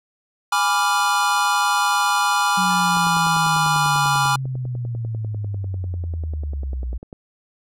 square chord, G# diminished seventh, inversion none, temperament equal with one note detuned, 824.9 / 987.8 / 1174.7 / 1396.9 Hz, G#5 / B5 / D6 / F6, -12 / 0 / 0 / 0 cents, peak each -23 dBFS, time 0.52-4.36 s, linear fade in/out 5 ms
sine linear sweep, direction down, 186 to 58.27 Hz, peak -23 dBFS, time 2.57-6.98 s, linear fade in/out 10 ms
sawtooth tone with exponential decay, 871 Hz, A5, 18 cents flat, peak -32 dBFS, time 2.7-3.81 s, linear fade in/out 1 ms, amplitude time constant 240 ms
click train, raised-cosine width 2 ms, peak -23 dBFS, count 43, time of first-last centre 2.97-7.128 s, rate 10.1 Hz
effects low-pass 12000 Hz 12 dB/octave

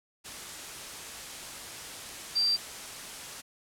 sine tone in noise, 4699 Hz, D8, in tune, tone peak -23 dBFS, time 2.35-2.57 s, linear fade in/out 20 ms, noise white, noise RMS -41 dBFS, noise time 0.24-3.42 s, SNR +15 dB, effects low-pass 10000 Hz 12 dB/octave

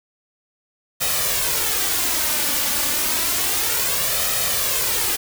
white noise with flanger, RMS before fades -21 dBFS, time 1-5.17 s, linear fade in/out 20 ms, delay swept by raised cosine 1.6 to 3.5 ms, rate 0.3 Hz, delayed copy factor +0.55, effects none

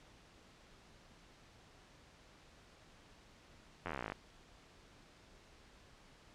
slowing click train, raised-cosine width 0.5 ms, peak -25 dBFS, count 18, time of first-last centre 3.86-4.121 s, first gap 11 ms, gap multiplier 1.04, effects pink hiss -62 dBFS RMS until 6.34 s + low-pass 6000 Hz 12 dB/octave

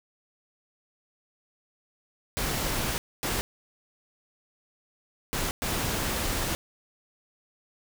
pink noise bursts at uneven times, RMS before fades -29 dBFS, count 4, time 2.37-2.98 / 3.23-3.41 / 5.33-5.51 / 5.62-6.55 s, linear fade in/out 0 ms, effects none

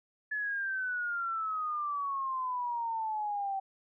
sine exponential sweep, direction down, 1722 to 770 Hz, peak -31 dBFS, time 0.31-3.6 s, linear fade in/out 10 ms, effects none

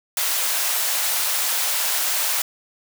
white high-pass noise, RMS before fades -22 dBFS, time 0.17-2.42 s, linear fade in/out 2 ms, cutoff 580 Hz, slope 24 dB/octave, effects none

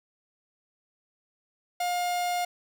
45% pulse tone, 710 Hz, F5, 28 cents sharp, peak -26 dBFS, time 1.8-2.45 s, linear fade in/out 5 ms, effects none

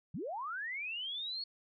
sine linear sweep, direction up, 120.2 to 4400 Hz, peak -37 dBFS, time 0.14-1.44 s, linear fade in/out 5 ms, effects none

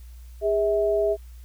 sine tone pair together, 407.9 / 648 Hz, G#4 / E5, -31 / -30 cents, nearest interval minor sixth, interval 801 cents, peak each -22 dBFS, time 0.41-1.17 s, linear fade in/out 50 ms, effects added 60 Hz sine -40 dBFS peak until 1.44 s + white hiss -59 dBFS RMS until 1.44 s

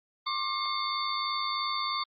sine tone cluster, 1077 / 1180 / 2145 / 3588 / 4506 Hz, C6 / D6 / C7 / A7 / C#8, +50 / +8 / +42 / +33 / +28 cents, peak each -34 / -33 / -39 / -37 / -35 dBFS, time 0.26-2.04 s, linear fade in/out 10 ms, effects Opus 32 kbps

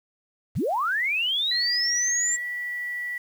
sine linear sweep, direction up, 49.78 to 7459 Hz, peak -22 dBFS, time 0.55-2.37 s, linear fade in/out 20 ms
sine tone with pitch glide, 1932 to 1952.2 Hz, B6 to B6, -39 to -21 cents, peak -28 dBFS, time 1.51-3.18 s, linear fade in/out 5 ms, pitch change +18 cents, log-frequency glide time 2.34-2.45 s
effects 8-bit

